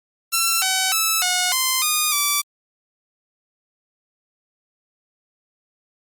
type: tone with pitch steps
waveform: 5% pulse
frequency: 1348 / 757 / 1310 / 726 / 1038 / 1226 / 1160 Hz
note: E6 / F#5 / E6 / F#5 / C6 / D#6 / D6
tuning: +38 / +39 / -11 / -33 / -14 / -26 / -22 cents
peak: -6 dBFS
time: 0.32-2.42 s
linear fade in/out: 20 ms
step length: 300 ms
effects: Opus 32 kbps